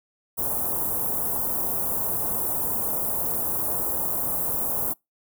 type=band-stop noise; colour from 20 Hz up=white; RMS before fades=-26 dBFS; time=0.37-4.94 s; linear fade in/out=20 ms; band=1000 to 11000 Hz; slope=24 dB/octave; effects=noise-tail reverb RT60 0.2 s tail -26 dB re dry